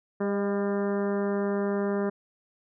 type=harmonic tone with a mistuned harmonic; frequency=200.5 Hz; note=G3; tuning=39 cents sharp; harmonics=1 / 2 / 3 / 4 / 5 / 6 / 7 / 8 / 9; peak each=-28 / -28 / -34 / -42 / -41 / -42 / -44 / -45 / -47 dBFS; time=0.2-2.1 s; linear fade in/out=10 ms; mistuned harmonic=3; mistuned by=+25 cents; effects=none